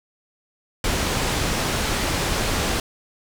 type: low-pass noise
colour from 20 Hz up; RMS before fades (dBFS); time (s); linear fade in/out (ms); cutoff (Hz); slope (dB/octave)
pink; -23; 0.84-2.8; 2; 8700; 12
effects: none